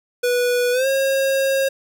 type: tone with pitch glide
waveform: square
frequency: 490 to 540.6 Hz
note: B4 to C#5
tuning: -14 to -44 cents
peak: -17 dBFS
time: 0.23-1.69 s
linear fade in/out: 10 ms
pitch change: +170 cents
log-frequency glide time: 0.72-0.87 s
effects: 9-bit